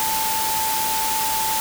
sine tone in noise, 880 Hz, A5, in tune, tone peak -23 dBFS, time 0-1.6 s, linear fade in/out 0 ms, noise white, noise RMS -24 dBFS, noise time 0-1.6 s, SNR -2 dB, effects none

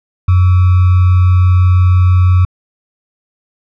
sine tone with sample-and-hold, 90.6 Hz, F#2, 36 cents flat, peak -5 dBFS, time 0.28-2.45 s, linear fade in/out 5 ms, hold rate 1225 Hz, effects low-pass 2000 Hz 12 dB/octave

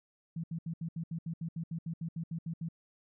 sine tone bursts, 164.81 Hz, E3, in tune, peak -34 dBFS, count 16, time 0.36-2.687 s, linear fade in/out 5 ms, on 77 ms, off 73 ms, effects none

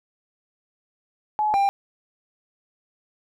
sine / triangle tone pair in turn, 850 / 794.6 Hz, G#5 / G5, +40 / +23 cents, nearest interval minor second, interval 117 cents, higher first, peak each -19 / -15 dBFS, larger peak second, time 1.39-1.54 / 1.54-1.69 s, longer neither, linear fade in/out 0 ms, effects none

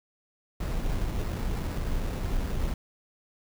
brown noise with sample-and-hold, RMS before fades -29 dBFS, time 0.6-2.74 s, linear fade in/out 5 ms, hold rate 3150 Hz, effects none

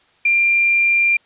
sine tone with quantisation, 2383 Hz, D7, 25 cents sharp, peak -12 dBFS, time 0.25-1.17 s, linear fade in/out 5 ms, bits 7, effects white hiss -56 dBFS RMS until 1.25 s + resampled to 8000 Hz

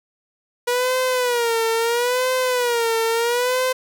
sawtooth tone with vibrato, 482 Hz, B4, 42 cents flat, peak -14 dBFS, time 0.67-3.73 s, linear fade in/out 10 ms, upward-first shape sine, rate 0.75 Hz, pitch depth 110 cents each way, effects none

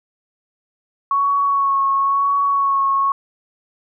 sine tone with vibrato, 1108.7 Hz, C#6, in tune, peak -14 dBFS, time 1.11-3.12 s, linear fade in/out 2 ms, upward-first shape sine, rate 0.98 Hz, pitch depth 21 cents each way, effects none

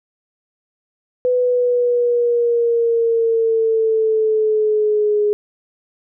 sine exponential sweep, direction down, 500 to 415.3 Hz, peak -13 dBFS, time 1.25-5.33 s, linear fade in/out 0 ms, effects none

